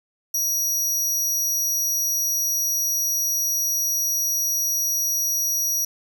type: tone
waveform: sawtooth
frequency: 5770 Hz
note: F#8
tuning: 44 cents flat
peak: -18 dBFS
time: 0.34-5.85 s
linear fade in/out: 5 ms
effects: none